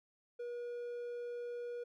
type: tone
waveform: triangle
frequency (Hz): 480.9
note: B4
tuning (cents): -46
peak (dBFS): -38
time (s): 0.39-1.84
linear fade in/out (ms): 10
effects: none